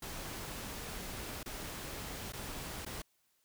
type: noise with dropouts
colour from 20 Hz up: pink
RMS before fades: -43 dBFS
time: 0.02-3.02 s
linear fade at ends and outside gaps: 5 ms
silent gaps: 1.431-1.459 / 2.323-2.333 / 2.851-2.862 s
effects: white hiss -75 dBFS RMS until 3.44 s